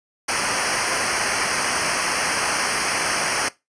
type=noise with comb filter; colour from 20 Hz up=pink; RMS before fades=-22 dBFS; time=0.28-3.49 s; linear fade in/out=10 ms; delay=0.27 ms; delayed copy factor=-1; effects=noise-tail reverb RT60 0.2 s tail -19 dB re dry + resampled to 22050 Hz